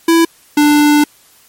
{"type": "tone pair in turn", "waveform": "square", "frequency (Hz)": [331.7, 295.5], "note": ["E4", "D4"], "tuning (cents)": [11, 11], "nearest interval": "major second", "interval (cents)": 200, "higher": "first", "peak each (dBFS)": -7, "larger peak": "neither", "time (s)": [[0.08, 0.25], [0.57, 1.04]], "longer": "second", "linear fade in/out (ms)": 5, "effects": ["white hiss -47 dBFS RMS until 1.48 s", "MP3 64 kbps"]}